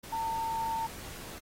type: tone in noise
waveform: sine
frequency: 900 Hz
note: A5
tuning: 39 cents sharp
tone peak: -30 dBFS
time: 0.12-0.87 s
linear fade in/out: 10 ms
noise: pink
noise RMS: -45 dBFS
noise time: 0.03-1.39 s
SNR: +12 dB
effects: AAC 48 kbps